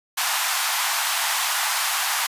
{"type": "high-pass noise", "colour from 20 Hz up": "pink", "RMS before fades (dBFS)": -23, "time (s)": [0.17, 2.27], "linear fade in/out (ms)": 10, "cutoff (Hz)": 760, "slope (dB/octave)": 48, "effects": ["resampled to 32000 Hz"]}